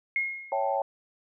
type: tone with exponential decay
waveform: sine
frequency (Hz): 2152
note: C7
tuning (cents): +48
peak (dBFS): -22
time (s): 0.16-0.76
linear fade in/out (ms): 1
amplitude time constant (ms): 130
type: chord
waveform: sine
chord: A dominant seventh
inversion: first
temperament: equal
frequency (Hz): 554.4 / 659.3 / 784 / 880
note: C#5 / E5 / G5 / A5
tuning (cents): 0 / 0 / 0 / 0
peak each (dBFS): -29 / -34 / -29 / -31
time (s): 0.52-0.82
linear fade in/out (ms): 2
effects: none